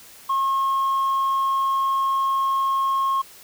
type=tone with tanh clipping; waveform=triangle; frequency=1080 Hz; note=C#6; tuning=45 cents flat; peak=-19 dBFS; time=0.29-3.22 s; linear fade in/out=10 ms; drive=6 dB; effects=white hiss -46 dBFS RMS until 3.43 s